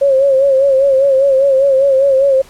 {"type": "tone with vibrato", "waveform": "sine", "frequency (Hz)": 543, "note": "C#5", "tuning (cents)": -36, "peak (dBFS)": -7, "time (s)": [0.01, 2.42], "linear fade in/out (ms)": 10, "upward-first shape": "sine", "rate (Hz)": 5, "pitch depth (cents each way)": 59, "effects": ["pink hiss -42 dBFS RMS until 2.49 s", "low-pass 12000 Hz 12 dB/octave"]}